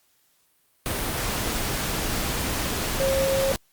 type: tone in noise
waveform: sine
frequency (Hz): 539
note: C#5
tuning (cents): -49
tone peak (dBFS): -21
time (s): 3-3.52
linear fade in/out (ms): 0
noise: pink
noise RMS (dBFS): -27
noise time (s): 0.86-3.56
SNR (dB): +3
effects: white hiss -65 dBFS RMS until 3.72 s + Opus 48 kbps